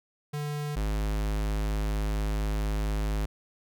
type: tone pair in turn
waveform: square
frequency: 147.5 / 52.15 Hz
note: D3 / G#1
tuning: +8 / +8 cents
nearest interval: octave + tritone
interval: 1800 cents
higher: first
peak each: -31 / -27 dBFS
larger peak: second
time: 0.33-0.76 / 0.76-3.26 s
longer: second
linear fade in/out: 10 ms
effects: none